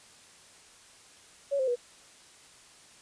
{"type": "tone with pitch steps", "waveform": "sine", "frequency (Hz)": [560, 523, 485.9], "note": ["C#5", "C5", "B4"], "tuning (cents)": [18, -1, -28], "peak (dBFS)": -25, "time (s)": [1.51, 1.759], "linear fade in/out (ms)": 20, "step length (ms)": 83, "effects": ["white hiss -55 dBFS RMS until 3.01 s", "resampled to 22050 Hz"]}